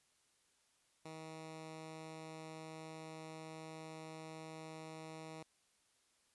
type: tone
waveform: 10% pulse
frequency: 158.9 Hz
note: D#3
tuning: 37 cents sharp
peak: -40 dBFS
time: 1.05-5.43 s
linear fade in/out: 5 ms
effects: white hiss -75 dBFS RMS until 6.34 s + resampled to 24000 Hz